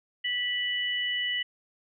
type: tone pair together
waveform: sine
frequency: 1960.9 / 2960 Hz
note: B6 / F#7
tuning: -13 / 0 cents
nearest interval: perfect fifth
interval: 713 cents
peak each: -30 / -29 dBFS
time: 0.24-1.43 s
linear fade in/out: 10 ms
effects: none